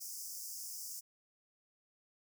pink high-pass noise, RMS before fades -45 dBFS, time 0-1.01 s, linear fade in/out 20 ms, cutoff 5000 Hz, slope 96 dB/octave, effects none

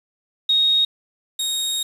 sine / sawtooth tone pair in turn, 3743 / 3743 Hz, A#7 / A#7, +6 / +6 cents, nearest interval unison, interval 0 cents, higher neither, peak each -14 / -18 dBFS, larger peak first, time 0.49-0.85 / 1.39-1.83 s, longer second, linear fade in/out 5 ms, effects resampled to 32000 Hz + 7-bit

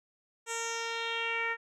10% pulse tone with low-pass filter sweep, 460 Hz, A#4, 23 cents flat, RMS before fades -34 dBFS, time 0.46-1.57 s, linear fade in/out 50 ms, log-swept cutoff 8500 to 1900 Hz, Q 3.5, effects none

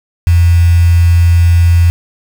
sine tone with quantisation, 85.8 Hz, F2, 30 cents flat, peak -4 dBFS, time 0.27-1.9 s, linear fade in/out 0 ms, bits 4, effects none

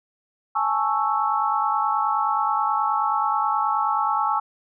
sine chord, A major seventh, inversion third, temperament equal, 830.6 / 880 / 1108.7 / 1318.5 Hz, G#5 / A5 / C#6 / E6, 0 / 0 / 0 / 0 cents, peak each -25 dBFS, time 0.55-4.4 s, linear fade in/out 10 ms, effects none

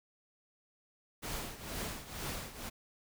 pink noise with tremolo, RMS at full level -38 dBFS, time 1.22-2.7 s, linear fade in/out 20 ms, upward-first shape triangle, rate 2.1 Hz, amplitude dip 80%, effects none

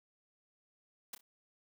white noise with echo, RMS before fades -43 dBFS, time 1.13-1.15 s, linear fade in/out 5 ms, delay 30 ms, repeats 2, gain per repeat -12 dB, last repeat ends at 1.21 s, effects high-pass 200 Hz 12 dB/octave

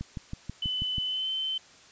click train, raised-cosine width 5 ms, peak -22 dBFS, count 7, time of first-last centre 0.01-0.982 s, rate 6.17 Hz
sine tone with pitch glide, 3014 to 3074 Hz, F#7 to G7, +31 to -35 cents, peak -28 dBFS, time 0.62-1.58 s, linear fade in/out 5 ms, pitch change +34 cents, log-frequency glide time 1.05-1.29 s
effects white hiss -54 dBFS RMS until 1.91 s + resampled to 16000 Hz

